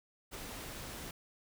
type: noise with ADSR envelope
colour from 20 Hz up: pink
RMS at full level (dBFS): -43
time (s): 0.31-1.11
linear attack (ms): 37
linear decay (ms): 5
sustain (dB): -2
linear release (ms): 3
effects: none